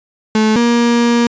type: tone pair in turn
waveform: 35% pulse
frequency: 217.1 / 236.7 Hz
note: A3 / A#3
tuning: -23 / +27 cents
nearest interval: minor second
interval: 150 cents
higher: second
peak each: -8 dBFS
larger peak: neither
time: 0.35-0.56 / 0.56-1.27 s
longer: second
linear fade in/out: 2 ms
effects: resampled to 16000 Hz